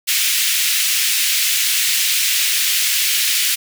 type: high-pass noise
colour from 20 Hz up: pink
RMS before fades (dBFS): -17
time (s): 0.07-3.56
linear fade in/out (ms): 20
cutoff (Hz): 2200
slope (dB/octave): 24
effects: none